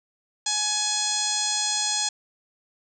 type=harmonic tone with a mistuned harmonic; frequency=841 Hz; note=G#5; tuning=22 cents sharp; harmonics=1 / 2 / 3 / 4 / 5 / 6 / 7 / 8 / 9 / 10; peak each=-33 / -37 / -39 / -31 / -30 / -31 / -34 / -28 / -35 / -35 dBFS; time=0.46-2.09 s; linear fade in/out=5 ms; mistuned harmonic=10; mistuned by=-16 cents; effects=none